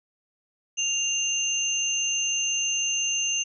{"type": "tone pair together", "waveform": "sine", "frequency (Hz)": [2794, 6272], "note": ["F7", "G8"], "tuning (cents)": [0, 0], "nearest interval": "octave + major second", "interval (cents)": 1400, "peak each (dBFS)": -26, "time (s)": [0.77, 3.44], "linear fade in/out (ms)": 20, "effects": []}